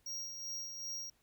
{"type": "tone with tremolo", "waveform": "square", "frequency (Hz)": 5630, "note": "F8", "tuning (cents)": 13, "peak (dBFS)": -39, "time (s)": [0.06, 1.1], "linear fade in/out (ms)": 5, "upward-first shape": "sine", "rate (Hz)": 2.6, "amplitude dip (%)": 45, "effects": ["pink hiss -73 dBFS RMS until 1.22 s"]}